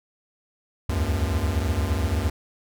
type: tone cluster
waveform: square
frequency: 70.6 / 79.3 / 93.9 Hz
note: C#2 / D#2 / F#2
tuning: +32 / +33 / +26 cents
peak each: -27 dBFS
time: 0.89-2.3 s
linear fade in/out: 5 ms
effects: none